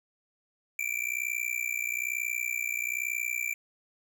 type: tone with amplitude modulation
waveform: square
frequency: 2351 Hz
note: D7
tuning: 1 cent sharp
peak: -26 dBFS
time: 0.79-3.54 s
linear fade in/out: 2 ms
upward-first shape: sine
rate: 61.1 Hz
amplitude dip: 100%
effects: none